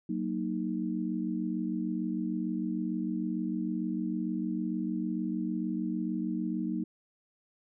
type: chord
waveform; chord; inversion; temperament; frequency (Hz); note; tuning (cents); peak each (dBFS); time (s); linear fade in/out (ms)
sine; D# minor; first; just; 186.68 / 233.3 / 311.1; F#3 / A#3 / D#4; +16 / +2 / 0; -34; 0.09-6.84; 5
effects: none